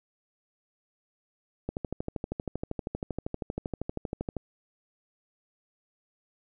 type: click train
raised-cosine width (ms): 2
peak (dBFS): -18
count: 35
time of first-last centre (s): 1.69-4.367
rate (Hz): 12.7
effects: none